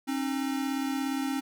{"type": "tone pair together", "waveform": "square", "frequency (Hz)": [268.8, 305.9], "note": ["C4", "D#4"], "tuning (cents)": [47, -29], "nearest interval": "major second", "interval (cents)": 224, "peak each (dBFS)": [-30, -35], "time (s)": [0.07, 1.41], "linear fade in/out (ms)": 20, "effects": []}